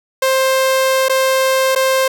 sawtooth tone with dropouts, 527 Hz, C5, 12 cents sharp, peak -8 dBFS, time 0.22-2.08 s, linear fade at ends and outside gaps 5 ms, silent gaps 1.085-1.095 / 1.751-1.759 s, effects none

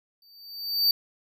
square tone with exponential growth, 4611 Hz, D8, 33 cents flat, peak -17 dBFS, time 0.22-0.91 s, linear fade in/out 2 ms, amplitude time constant 150 ms, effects none

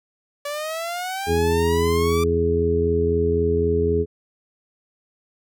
sawtooth exponential sweep, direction up, 573 to 1183 Hz, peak -22 dBFS, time 0.45-2.24 s, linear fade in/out 5 ms
harmonic tone, 83.9 Hz, E2, 31 cents sharp, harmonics 1 / 2 / 3 / 4 / 5, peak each -23 / -28 / -28 / -30 / -19 dBFS, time 1.26-4.06 s, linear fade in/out 50 ms
effects none

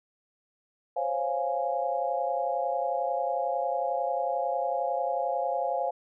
sine chord, Db major seventh, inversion third, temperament equal, 523.3 / 554.4 / 698.5 / 830.6 Hz, C5 / Db5 / F5 / Ab5, 0 / 0 / 0 / 0 cents, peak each -32 / -33 / -30 / -32 dBFS, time 0.96-5.91 s, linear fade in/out 10 ms, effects none

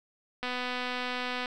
click train, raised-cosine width 0.3 ms, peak -18 dBFS, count 257, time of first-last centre 0.43-1.458 s, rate 249 Hz, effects none

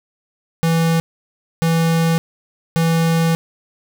square tone bursts at uneven times, 164.81 Hz, E3, in tune, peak -14 dBFS, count 3, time 0.63-1 / 1.62-2.18 / 2.76-3.35 s, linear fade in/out 0 ms, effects none

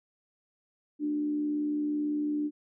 sine tone with frequency modulation, 297 Hz, D4, 20 cents sharp, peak -27 dBFS, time 0.99-2.51 s, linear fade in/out 50 ms, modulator 74.2 Hz, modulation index 0.27, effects none

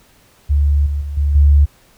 sine tone with level steps, 72.1 Hz, D2, 31 cents flat, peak -10 / -16 / -21 / -12 / -6 dBFS, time 0.49-1.66 s, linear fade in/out 20 ms, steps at 0.86 / 1.01 / 1.17 / 1.35 s, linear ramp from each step 5 ms, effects pink hiss -51 dBFS RMS until 1.97 s

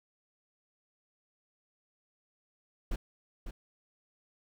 brown noise with echo, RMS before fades -32 dBFS, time 2.91-2.96 s, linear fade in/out 5 ms, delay 550 ms, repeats 1, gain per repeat -8 dB, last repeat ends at 3.51 s, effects none

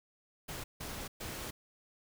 pink noise bursts at uneven times, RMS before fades -42 dBFS, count 3, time 0.48-0.64 / 0.8-1.08 / 1.2-1.51 s, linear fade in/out 10 ms, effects none

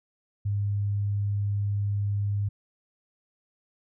sine tone, 101.6 Hz, G#2, 38 cents flat, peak -24 dBFS, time 0.45-2.49 s, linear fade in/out 10 ms, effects none

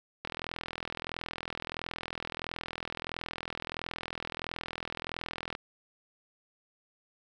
click train, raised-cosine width 0.3 ms, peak -19 dBFS, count 221, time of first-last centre 0.25-5.551 s, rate 41.5 Hz, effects none

